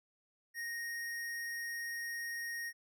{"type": "tone", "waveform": "square", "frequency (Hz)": 1864.7, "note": "A#6", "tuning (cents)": 0, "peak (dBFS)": -39, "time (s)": [0.54, 2.73], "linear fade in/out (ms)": 50, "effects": []}